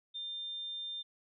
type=tone; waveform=sine; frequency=3600 Hz; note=A7; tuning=39 cents sharp; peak=-38 dBFS; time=0.14-1.03 s; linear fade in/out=20 ms; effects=none